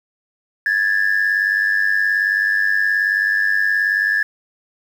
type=tone pair together; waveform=sine; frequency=1661.2 / 1760 Hz; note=G#6 / A6; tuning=0 / 0 cents; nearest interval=minor second; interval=100 cents; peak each=-16 dBFS; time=0.66-4.23 s; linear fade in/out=2 ms; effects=tanh soft clip ceiling -10 dBFS + 7-bit